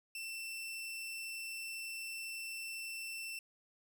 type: tone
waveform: sawtooth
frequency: 2682 Hz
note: E7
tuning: 29 cents sharp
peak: -38 dBFS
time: 0.15-3.39 s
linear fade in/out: 2 ms
effects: none